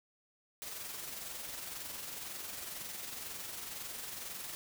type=noise with amplitude modulation; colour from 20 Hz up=white; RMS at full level=-42 dBFS; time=0.62-4.55 s; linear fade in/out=0 ms; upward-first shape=sine; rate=22 Hz; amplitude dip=40%; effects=none